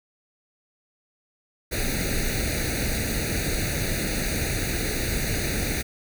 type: noise with comb filter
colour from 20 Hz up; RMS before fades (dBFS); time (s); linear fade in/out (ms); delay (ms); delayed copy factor
pink; -26; 1.71-5.83; 20; 0.47; +1
effects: none